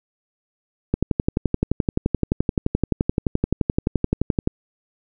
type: click train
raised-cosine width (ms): 3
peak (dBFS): -5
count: 42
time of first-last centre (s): 0.94-4.474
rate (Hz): 11.6
effects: none